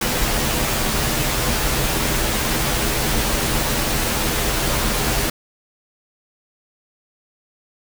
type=noise with comb filter; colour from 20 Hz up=pink; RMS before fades=-20 dBFS; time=0.01-5.3 s; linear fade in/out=5 ms; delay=11 ms; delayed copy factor=-0.6; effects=none